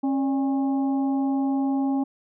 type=harmonic tone with a mistuned harmonic; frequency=271.6 Hz; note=C#4; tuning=35 cents flat; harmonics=1 / 2 / 3 / 4; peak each=-21 / -38 / -32 / -45 dBFS; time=0.03-2.04 s; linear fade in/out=10 ms; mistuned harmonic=2; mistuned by=+120 cents; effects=none